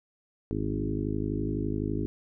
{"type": "harmonic tone with a mistuned harmonic", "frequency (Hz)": 51.9, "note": "G#1", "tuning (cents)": 0, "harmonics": [1, 2, 3, 4, 5, 6, 7, 8], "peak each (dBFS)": [-36, -34, -37, -39, -34, -34, -38, -38], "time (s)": [0.51, 2.06], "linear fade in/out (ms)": 0, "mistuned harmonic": 3, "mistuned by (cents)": 17, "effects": []}